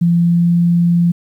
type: tone with pitch glide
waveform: sine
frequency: 171 to 172.09 Hz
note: F3 to F3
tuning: -36 to -25 cents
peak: -9 dBFS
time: 0.01-1.12 s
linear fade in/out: 10 ms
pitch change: +11 cents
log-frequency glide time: 0.17-0.53 s
effects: 8-bit